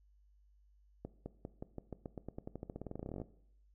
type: accelerating click train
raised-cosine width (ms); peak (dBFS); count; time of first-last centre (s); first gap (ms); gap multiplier
2; -29; 29; 1.05-3.217; 210; 0.91
effects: noise-tail reverb RT60 0.7 s tail -17 dB re dry + added 50 Hz sine -64 dBFS peak until 3.74 s